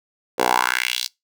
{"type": "tone with high-pass filter sweep", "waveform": "10% pulse", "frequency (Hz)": 61.7, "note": "B1", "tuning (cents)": -1, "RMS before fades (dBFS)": -21, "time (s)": [0.38, 1.08], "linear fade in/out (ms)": 20, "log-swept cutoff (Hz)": [500, 4800], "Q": 2.8, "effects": ["noise-tail reverb RT60 0.2 s tail -24 dB re dry"]}